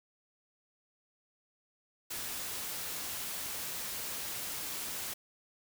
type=noise; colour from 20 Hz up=white; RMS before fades=-39 dBFS; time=2.1-5.14 s; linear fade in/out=10 ms; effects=none